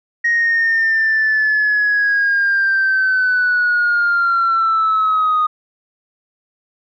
sine linear sweep, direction down, 1880 to 1234 Hz, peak -11 dBFS, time 0.24-5.47 s, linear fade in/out 10 ms, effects tanh soft clip ceiling -9 dBFS

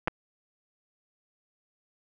clicks, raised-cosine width 0.5 ms, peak -12 dBFS, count 2, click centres 0.075 / 0.081 s, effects none

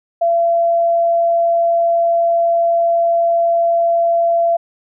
sine tone, 678 Hz, E5, 49 cents sharp, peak -11 dBFS, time 0.21-4.57 s, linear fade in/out 10 ms, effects none

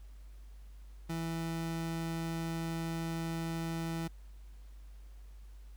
30% pulse tone, 164.81 Hz, E3, in tune, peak -32 dBFS, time 1.09-4.08 s, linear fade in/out 10 ms, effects added 50 Hz sine -48 dBFS peak until 5.76 s + pink hiss -68 dBFS RMS until 5.76 s

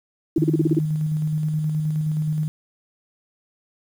sine tone bursts, 324 Hz, E4, 30 cents flat, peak -14 dBFS, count 8, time 0.36-0.79 s, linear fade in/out 5 ms, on 24 ms, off 34 ms
sine tone with tremolo, 154.1 Hz, D#3, 16 cents flat, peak -19 dBFS, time 0.38-2.48 s, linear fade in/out 0 ms, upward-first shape square, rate 9.5 Hz, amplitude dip 25%
effects 8-bit

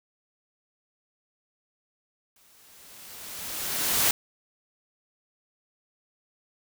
white noise with exponential growth, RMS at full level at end -21 dBFS, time 2.36-4.11 s, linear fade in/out 2 ms, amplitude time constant 380 ms, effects none

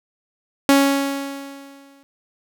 sawtooth tone with exponential decay, 277.2 Hz, C#4, in tune, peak -6 dBFS, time 0.69-2.03 s, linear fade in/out 0 ms, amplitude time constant 290 ms, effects none

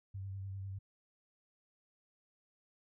sine tone with vibrato, 97 Hz, G2, 18 cents flat, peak -40 dBFS, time 0.14-0.79 s, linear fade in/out 10 ms, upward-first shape triangle, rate 10 Hz, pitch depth 33 cents each way, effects none

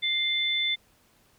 sine tone pair together, 2093 / 3520 Hz, C7 / A7, 0 / 0 cents, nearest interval major sixth, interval 900 cents, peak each -29 / -25 dBFS, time 0.02-0.76 s, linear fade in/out 20 ms, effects pink hiss -63 dBFS RMS until 1.38 s

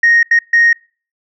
sine tone bursts at uneven times, 1864.7 Hz, A#6, in tune, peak -5 dBFS, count 3, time 0.03-0.23 / 0.31-0.39 / 0.53-0.73 s, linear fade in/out 5 ms, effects noise-tail reverb RT60 0.4 s tail -26 dB re dry + tanh soft clip ceiling -3 dBFS

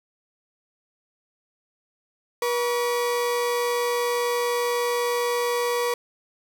35% pulse tone pair together, 482 / 1134.9 Hz, B4 / C#6, -42 / +40 cents, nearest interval octave + minor third, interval 1482 cents, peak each -21 / -29 dBFS, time 2.42-5.94 s, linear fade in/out 2 ms, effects 9-bit

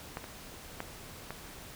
clicks, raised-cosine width 0.5 ms, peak -22 / -29 / -20 / -23 dBFS, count 4, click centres 0.171 / 0.242 / 0.804 / 1.306 s, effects pink hiss -48 dBFS RMS until 1.75 s

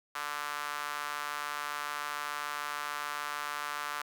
sawtooth tone with high-pass filter, 146.83 Hz, D3, in tune, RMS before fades -37 dBFS, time 0.15-4.02 s, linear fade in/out 5 ms, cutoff 1200 Hz, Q 2.6, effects none

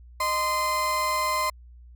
35% pulse tone pair together, 616 / 1036 Hz, D#5 / C6, -17 / -17 cents, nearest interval major sixth, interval 900 cents, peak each -30 / -22 dBFS, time 0.2-1.5 s, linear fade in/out 5 ms, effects added 60 Hz sine -45 dBFS peak until 1.95 s

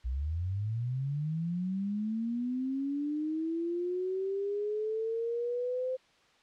sine linear sweep, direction up, 58.4 to 519 Hz, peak -30 dBFS, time 0.04-5.97 s, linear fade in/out 20 ms, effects white hiss -64 dBFS RMS until 6.42 s + low-pass 4000 Hz 12 dB/octave

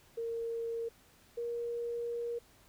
sine tone pair in turn, 461.1 / 471.9 Hz, A#4 / A#4, -19 / +21 cents, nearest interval unison, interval 40 cents, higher second, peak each -34 / -34 dBFS, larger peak neither, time 0.17-0.89 / 1.37-2.39 s, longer second, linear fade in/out 10 ms, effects pink hiss -63 dBFS RMS until 2.68 s

